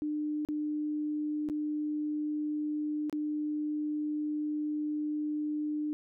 sine tone with dropouts, 300.7 Hz, D4, 41 cents sharp, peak -30 dBFS, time 0.02-5.93 s, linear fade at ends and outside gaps 0 ms, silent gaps 0.45-0.487 / 1.488-1.498 / 3.097-3.127 s, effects none

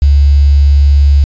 sine tone with quantisation, 70.9 Hz, C#2, 40 cents sharp, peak -3 dBFS, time 0.02-1.24 s, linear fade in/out 0 ms, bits 5, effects resampled to 16000 Hz

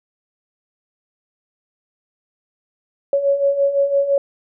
sine beating tone pair, 554.4 / 560.3 Hz, C#5 / C#5, 0 / +18 cents, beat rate 5.9 Hz, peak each -21 / -15 dBFS, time 3.13-4.18 s, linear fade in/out 2 ms, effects none

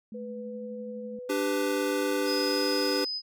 sine tone with tremolo, 216 Hz, A3, 32 cents flat, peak -37 dBFS, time 0.12-1.19 s, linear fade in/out 2 ms, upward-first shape sine, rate 12 Hz, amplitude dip 30%
sine tone with pitch glide, 493.9 to 497.3 Hz, B4 to B4, 0 to +12 cents, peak -37 dBFS, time 0.14-1.31 s, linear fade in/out 10 ms, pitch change +12 cents, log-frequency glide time 0.37-0.59 s
square chord, G major, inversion second, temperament equal with one note detuned, 293.7 / 392 / 499.9 Hz, D4 / G4 / B4, 0 / 0 / +21 cents, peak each -31 dBFS, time 1.29-3.05 s, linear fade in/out 10 ms
sine tone, 5020 Hz, D#8, 15 cents sharp, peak -30 dBFS, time 2.25-3.22 s, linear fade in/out 50 ms
effects none

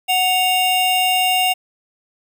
square tone pair together, 737.9 / 2794 Hz, F#5 / F7, -5 / 0 cents, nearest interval octave + major seventh, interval 2305 cents, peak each -18 dBFS, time 0.08-1.54 s, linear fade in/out 20 ms, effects none

